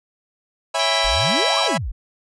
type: chord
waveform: sawtooth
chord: C# minor seventh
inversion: none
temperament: equal with one note detuned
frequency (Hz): 554.4 / 659.3 / 819.6 / 987.8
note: C#5 / E5 / G#5 / B5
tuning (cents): 0 / 0 / -23 / 0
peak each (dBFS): -23 / -19 / -22 / -21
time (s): 0.74-1.78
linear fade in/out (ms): 10
type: harmonic tone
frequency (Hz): 784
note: G5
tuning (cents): 0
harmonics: 3 / 4 / 5 / 6 / 7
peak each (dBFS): -29 / -27 / -23 / -32 / -29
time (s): 0.79-1.68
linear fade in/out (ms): 5
type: exponential two-way sweep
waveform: sine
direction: up then down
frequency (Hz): 35.8 to 1233 to 35.8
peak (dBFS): -23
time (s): 1.04-1.92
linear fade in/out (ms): 10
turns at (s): 1.59
effects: resampled to 22050 Hz